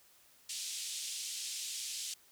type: band-pass noise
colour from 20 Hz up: white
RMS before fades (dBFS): -41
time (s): 0.49-2.14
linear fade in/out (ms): 5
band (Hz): 2900 to 8800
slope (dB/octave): 24
effects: white hiss -64 dBFS RMS until 2.31 s